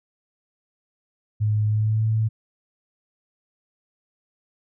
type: tone with pitch glide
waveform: sine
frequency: 106.4 to 110.28 Hz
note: G#2 to A2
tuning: +42 to +4 cents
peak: -18 dBFS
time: 1.4-2.29 s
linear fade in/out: 20 ms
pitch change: +62 cents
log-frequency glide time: 1.67-2.05 s
effects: none